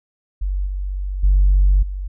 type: tone with level steps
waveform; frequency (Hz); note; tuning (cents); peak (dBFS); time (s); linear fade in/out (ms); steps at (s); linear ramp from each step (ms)
sine; 47.6; F#1; +50; -18 / -21 / -9 / -23; 0.41-2.08; 10; 0.66 / 1.23 / 1.82; 10
effects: tanh soft clip ceiling -6 dBFS